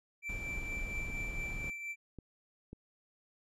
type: tone with tremolo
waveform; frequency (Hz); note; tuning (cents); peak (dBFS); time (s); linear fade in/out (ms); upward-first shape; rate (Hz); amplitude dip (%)
triangle; 2338; D7; -8; -35; 0.22-1.96; 50; triangle; 4.3; 50
type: noise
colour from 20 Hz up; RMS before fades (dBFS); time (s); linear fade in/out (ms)
brown; -41; 0.29-1.7; 2
type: click train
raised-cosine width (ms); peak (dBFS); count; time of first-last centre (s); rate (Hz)
3; -33; 4; 1.1-2.73; 1.84
effects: resampled to 32000 Hz